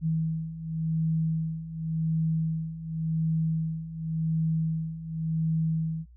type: beating tone pair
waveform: sine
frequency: 160 / 160.9 Hz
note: D#3 / E3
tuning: +49 / -42 cents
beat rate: 0.9 Hz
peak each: -31 / -27 dBFS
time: 0.01-6.06 s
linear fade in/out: 50 ms
effects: added 60 Hz sine -49 dBFS peak until 6.16 s